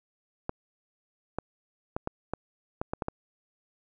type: clicks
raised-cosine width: 1 ms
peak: -16 dBFS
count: 9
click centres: 0.494 / 1.386 / 1.965 / 2.074 / 2.336 / 2.815 / 2.935 / 3.022 / 3.084 s
effects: none